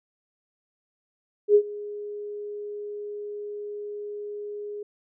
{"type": "tone with ADSR envelope", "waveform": "sine", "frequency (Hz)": 414.2, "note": "G#4", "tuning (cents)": -5, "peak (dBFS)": -11, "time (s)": [1.48, 4.83], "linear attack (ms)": 70, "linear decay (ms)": 71, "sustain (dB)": -21, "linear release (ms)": 4, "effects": []}